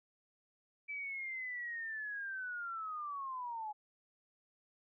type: linear sweep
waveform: sine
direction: down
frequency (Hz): 2317 to 830.6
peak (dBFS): -39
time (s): 0.88-3.73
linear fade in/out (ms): 20
effects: none